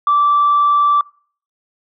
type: tone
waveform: sine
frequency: 1165 Hz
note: D6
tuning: 14 cents flat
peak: -9 dBFS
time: 0.07-1.01 s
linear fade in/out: 2 ms
effects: noise-tail reverb RT60 0.5 s tail -25 dB re dry + tanh soft clip ceiling -6 dBFS